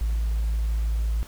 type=tone; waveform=sine; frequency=55 Hz; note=A1; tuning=in tune; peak=-20 dBFS; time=0.01-1.23 s; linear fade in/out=0 ms; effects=tanh soft clip ceiling -19 dBFS + pink hiss -47 dBFS RMS until 1.27 s